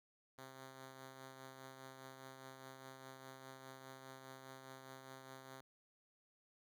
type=tone with tremolo; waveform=5% pulse; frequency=132.3 Hz; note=C3; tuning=20 cents sharp; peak=-40 dBFS; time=0.38-5.61 s; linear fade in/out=2 ms; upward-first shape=triangle; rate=4.9 Hz; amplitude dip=45%; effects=none